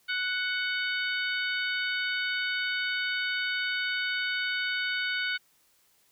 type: harmonic tone with a mistuned harmonic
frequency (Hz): 740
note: F#5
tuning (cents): 0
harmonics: 2 / 3 / 4 / 5 / 6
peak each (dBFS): -30 / -34 / -36 / -38 / -40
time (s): 0.08-5.38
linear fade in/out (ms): 20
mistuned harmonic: 4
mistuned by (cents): +21
effects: white hiss -66 dBFS RMS until 6.11 s